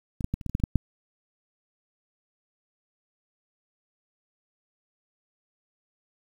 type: clicks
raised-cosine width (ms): 5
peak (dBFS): -19 / -13 / -14 / -28 / -18 / -21 / -11 / -27 / -8 / -8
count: 10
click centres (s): 0.208 / 0.244 / 0.34 / 0.412 / 0.463 / 0.496 / 0.551 / 0.6 / 0.638 / 0.757
effects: 8-bit